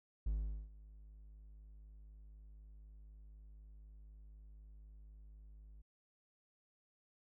triangle tone with ADSR envelope, 52 Hz, G#1, 3 cents sharp, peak -31 dBFS, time 0.26-5.82 s, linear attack 7 ms, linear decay 420 ms, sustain -21 dB, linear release 10 ms, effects none

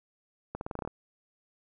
accelerating click train, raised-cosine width 1 ms, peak -21 dBFS, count 9, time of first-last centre 0.55-0.876 s, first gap 61 ms, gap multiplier 0.88, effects none

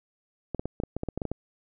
clicks, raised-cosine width 2 ms, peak -17 dBFS, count 12, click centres 0.547 / 0.595 / 0.656 / 0.801 / 0.836 / 0.966 / 1.034 / 1.087 / 1.176 / 1.218 / 1.253 / 1.316 s, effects none

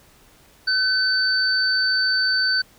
sine tone pair together, 1521 / 4554 Hz, F#6 / C#8, +47 / +46 cents, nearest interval octave + perfect fifth, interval 1899 cents, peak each -20 dBFS, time 0.67-2.62 s, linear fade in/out 10 ms, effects pink hiss -53 dBFS RMS until 2.78 s

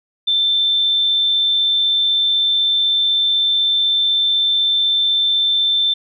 sine tone, 3552 Hz, A7, 16 cents sharp, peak -13 dBFS, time 0.27-5.94 s, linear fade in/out 10 ms, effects none

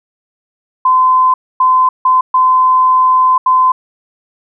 sine tone bursts at uneven times, 1026 Hz, C6, 34 cents flat, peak -6 dBFS, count 5, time 0.85-1.34 / 1.6-1.89 / 2.05-2.21 / 2.34-3.38 / 3.46-3.72 s, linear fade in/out 5 ms, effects none

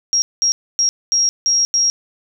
sine tone bursts at uneven times, 5610 Hz, F8, 7 cents sharp, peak -12 dBFS, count 6, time 0.13-0.22 / 0.42-0.52 / 0.79-0.89 / 1.12-1.29 / 1.46-1.65 / 1.74-1.9 s, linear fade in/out 0 ms, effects none

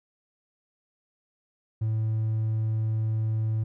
triangle tone, 110 Hz, A2, in tune, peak -21 dBFS, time 1.81-3.64 s, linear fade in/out 10 ms, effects tanh soft clip ceiling -18 dBFS

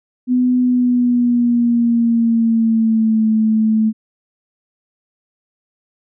sine tone with pitch glide, 250 to 218.9 Hz, B3 to A3, +21 to -9 cents, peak -11 dBFS, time 0.27-3.93 s, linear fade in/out 50 ms, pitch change -230 cents, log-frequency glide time 0.6-3.27 s, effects none

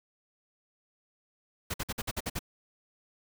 pink noise bursts, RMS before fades -33 dBFS, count 8, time 1.7-2.392 s, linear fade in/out 10 ms, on 41 ms, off 52 ms, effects none

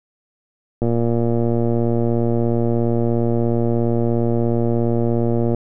click train, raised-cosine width 2 ms, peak -7 dBFS, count 554, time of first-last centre 0.82-5.546 s, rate 117 Hz, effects none

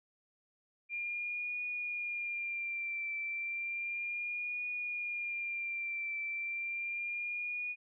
sine tone with vibrato, 2393 Hz, D7, 32 cents sharp, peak -35 dBFS, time 0.89-7.76 s, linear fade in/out 50 ms, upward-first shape triangle, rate 0.33 Hz, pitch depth 45 cents each way, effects none

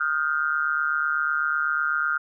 sine tone with amplitude modulation, 1403 Hz, F6, 8 cents sharp, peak -17 dBFS, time 0-2.18 s, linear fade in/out 10 ms, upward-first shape sine, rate 148 Hz, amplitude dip 100%, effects none

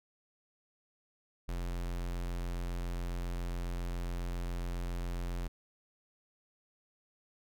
square tone, 43.65 Hz, F1, in tune, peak -35 dBFS, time 1.48-5.48 s, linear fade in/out 10 ms, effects none

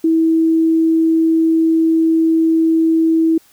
sine tone, 324.5 Hz, E4, 27 cents flat, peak -10 dBFS, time 0.04-3.38 s, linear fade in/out 5 ms, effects white hiss -51 dBFS RMS until 3.52 s

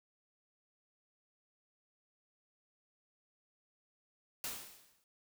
white noise with exponential decay, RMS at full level -38 dBFS, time 4.44-5.04 s, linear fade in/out 1 ms, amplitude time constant 130 ms, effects none

